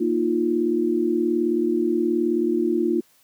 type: chord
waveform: sine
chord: Bb suspended fourth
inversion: none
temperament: just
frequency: 233.1 / 310.8 / 349.6 Hz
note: Bb3 / Eb4 / F4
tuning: 0 / -2 / +2 cents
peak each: -25 / -24 / -21 dBFS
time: 0-3.01 s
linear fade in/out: 10 ms
effects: white hiss -59 dBFS RMS until 3.23 s + high-pass 100 Hz 12 dB/octave